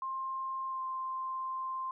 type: tone with pitch glide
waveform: sine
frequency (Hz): 1058 to 1047.1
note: C6 to C6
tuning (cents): +19 to +1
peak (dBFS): -34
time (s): 0.02-1.91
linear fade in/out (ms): 2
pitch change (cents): -18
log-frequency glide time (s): 0.67-0.81
effects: none